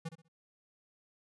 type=tone with echo; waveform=square; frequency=163.4 Hz; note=E3; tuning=15 cents flat; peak=-37 dBFS; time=0.05-0.09 s; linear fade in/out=10 ms; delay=65 ms; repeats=3; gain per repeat=-11 dB; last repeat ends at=0.285 s; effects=resampled to 24000 Hz